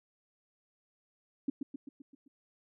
sine tone with echo, 277.2 Hz, C#4, in tune, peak -27 dBFS, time 1.48-1.5 s, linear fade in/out 5 ms, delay 130 ms, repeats 6, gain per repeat -5 dB, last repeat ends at 2.28 s, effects none

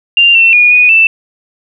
sine tone with pitch steps, 2787 / 2697 / 2444 / 2472 / 2656 Hz, F7 / E7 / D#7 / D#7 / E7, -4 / +39 / -32 / -12 / +12 cents, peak -3 dBFS, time 0.17-1.07 s, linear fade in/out 2 ms, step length 180 ms, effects none

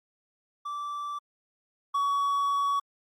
triangle tone pair in turn, 1165 / 1127.3 Hz, D6 / C#6, -14 / +29 cents, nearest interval minor second, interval 57 cents, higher first, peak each -30 / -22 dBFS, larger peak second, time 0.65-1.19 / 1.94-2.8 s, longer second, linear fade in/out 10 ms, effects Opus 48 kbps

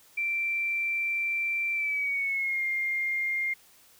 sine tone with pitch glide, 2349 to 2117 Hz, D7 to C7, 0 to +20 cents, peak -26 dBFS, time 0.17-3.54 s, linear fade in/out 10 ms, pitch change -180 cents, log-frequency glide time 1.73-2.64 s, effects white hiss -58 dBFS RMS until 3.99 s

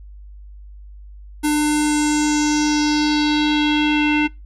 square tone with low-pass filter sweep, 299.6 Hz, D4, 35 cents sharp, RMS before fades -17 dBFS, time 1.43-4.28 s, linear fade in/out 20 ms, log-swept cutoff 11000 to 2500 Hz, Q 3.7, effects noise-tail reverb RT60 0.2 s tail -22 dB re dry + added 50 Hz sine -36 dBFS peak until 4.45 s

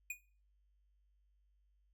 square tone with exponential decay, 2460 Hz, D#7, 20 cents flat, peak -36 dBFS, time 0.1-0.2 s, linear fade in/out 5 ms, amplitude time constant 21 ms, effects noise-tail reverb RT60 0.4 s tail -18 dB re dry + added 50 Hz sine -70 dBFS peak until 1.93 s

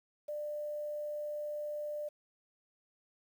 sine tone with quantisation, 595 Hz, D5, 22 cents sharp, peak -36 dBFS, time 0.28-2.09 s, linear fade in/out 10 ms, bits 10, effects none

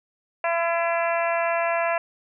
harmonic tone, 337.2 Hz, E4, 39 cents sharp, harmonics 2 / 3 / 4 / 5 / 6 / 7 / 8, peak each -23 / -28 / -32 / -31 / -34 / -33 / -34 dBFS, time 0.44-1.98 s, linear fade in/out 2 ms, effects none

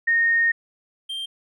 sine / triangle tone pair in turn, 1848 / 3169 Hz, A#6 / G7, -16 / +18 cents, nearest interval major sixth, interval 934 cents, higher second, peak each -16 / -26 dBFS, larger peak first, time 0.07-0.52 / 1.09-1.26 s, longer first, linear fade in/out 10 ms, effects none

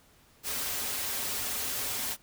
white noise with comb filter, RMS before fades -33 dBFS, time 0.43-2.17 s, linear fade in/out 50 ms, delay 6 ms, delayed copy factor -0.6, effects pink hiss -61 dBFS RMS until 2.22 s

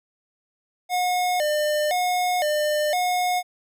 square tone with vibrato, 659.3 Hz, E5, in tune, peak -21 dBFS, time 0.89-3.43 s, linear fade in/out 50 ms, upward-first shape square, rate 0.98 Hz, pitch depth 160 cents each way, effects none

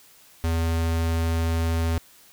square tone, 82.41 Hz, E2, in tune, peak -22 dBFS, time 0.44-1.98 s, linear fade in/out 0 ms, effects white hiss -53 dBFS RMS until 2.32 s

